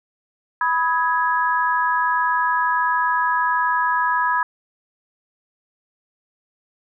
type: chord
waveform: sine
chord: G# minor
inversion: first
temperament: equal with one note detuned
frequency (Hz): 987.8 / 1266.3 / 1661.2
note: B5 / D#6 / G#6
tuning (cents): 0 / +30 / 0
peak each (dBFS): -19 / -24 / -22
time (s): 0.61-4.43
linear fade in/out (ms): 2
effects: none